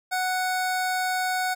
25% pulse tone, 740 Hz, F#5, in tune, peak -20 dBFS, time 0.11-1.55 s, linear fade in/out 20 ms, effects none

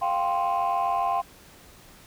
sine chord, F suspended second, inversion none, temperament just, 698.5 / 785.8 / 1047.7 Hz, F5 / G5 / C6, 0 / +4 / +2 cents, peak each -25 dBFS, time 0.01-1.22 s, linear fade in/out 20 ms, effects tanh soft clip ceiling -18 dBFS + pink hiss -51 dBFS RMS until 2.06 s

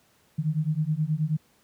sine beating tone pair, 150 / 159.4 Hz, D3 / D#3, +37 / +42 cents, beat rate 9.4 Hz, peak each -26 dBFS, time 0.38-1.37 s, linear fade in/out 10 ms, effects pink hiss -63 dBFS RMS until 1.63 s + high-pass 80 Hz 12 dB/octave

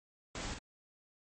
pink noise with echo, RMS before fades -41 dBFS, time 0.35-0.54 s, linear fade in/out 2 ms, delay 47 ms, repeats 1, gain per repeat -5 dB, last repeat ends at 0.587 s, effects MP3 32 kbps

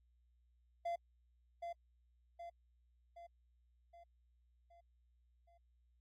triangle tone with echo, 686 Hz, F5, 31 cents flat, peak -35 dBFS, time 0.85-0.96 s, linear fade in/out 10 ms, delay 770 ms, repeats 6, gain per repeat -5 dB, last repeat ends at 5.58 s, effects added 60 Hz sine -70 dBFS peak until 6 s + AAC 48 kbps

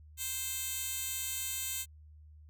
10% pulse tone with high-pass filter, 523.3 Hz, C5, in tune, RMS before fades -37 dBFS, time 0.17-1.86 s, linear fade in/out 50 ms, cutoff 6100 Hz, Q 0.65, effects added 76 Hz sine -52 dBFS peak until 2.49 s

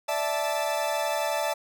40% pulse chord, D suspended second, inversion none, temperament equal with one note detuned, 587.3 / 659.3 / 876.4 Hz, D5 / E5 / A5, 0 / 0 / -7 cents, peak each -29 dBFS, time 0.08-1.54 s, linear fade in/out 10 ms, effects none

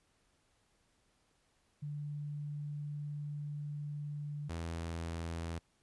sine / sawtooth tone pair in turn, 146.83 / 83.23 Hz, D3 / E2, 0 / +17 cents, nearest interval minor seventh, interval 983 cents, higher first, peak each -38 / -34 dBFS, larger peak second, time 1.82-4.49 / 4.49-5.59 s, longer first, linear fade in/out 10 ms, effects pink hiss -74 dBFS RMS until 5.82 s + resampled to 24000 Hz

